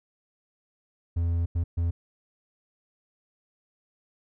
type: tone bursts at uneven times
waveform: triangle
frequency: 84.8 Hz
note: E2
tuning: 50 cents sharp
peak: -21 dBFS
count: 3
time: 1.16-1.46 / 1.55-1.64 / 1.77-1.91 s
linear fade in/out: 10 ms
effects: none